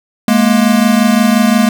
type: tone pair together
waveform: square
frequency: 210.2 / 235.9 Hz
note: G#3 / A#3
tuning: +21 / +21 cents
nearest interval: major second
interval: 200 cents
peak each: -11 dBFS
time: 0.28-1.69 s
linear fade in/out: 2 ms
effects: none